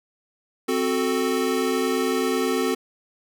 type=chord; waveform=square; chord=F# diminished; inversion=second; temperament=equal; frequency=261.6 / 370 / 440 Hz; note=C4 / F#4 / A4; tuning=0 / 0 / 0 cents; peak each=-26 dBFS; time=0.68-2.75 s; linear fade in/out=10 ms; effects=none